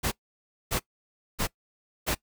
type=noise bursts; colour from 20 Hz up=pink; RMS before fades=-27 dBFS; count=4; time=0.03-2.152 s; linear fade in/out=20 ms; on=88 ms; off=590 ms; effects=noise-tail reverb RT60 0.1 s tail -21 dB re dry